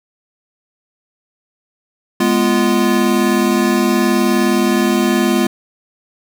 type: chord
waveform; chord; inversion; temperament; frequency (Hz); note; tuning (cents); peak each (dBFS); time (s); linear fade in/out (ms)
square; F diminished; first; equal with one note detuned; 207.7 / 246.9 / 346.2; Ab3 / Cb4 / F4; 0 / 0 / -15; -17; 2.2-5.47; 5
effects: none